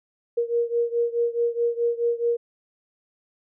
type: beating tone pair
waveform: sine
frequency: 469.4 / 474.1 Hz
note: A#4 / A#4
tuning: +12 / +29 cents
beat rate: 4.7 Hz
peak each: -23 / -25 dBFS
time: 0.37-2.37 s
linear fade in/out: 10 ms
effects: none